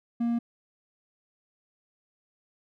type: tone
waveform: triangle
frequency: 235 Hz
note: A#3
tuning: 14 cents sharp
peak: -22 dBFS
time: 0.2-0.39 s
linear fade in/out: 10 ms
effects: none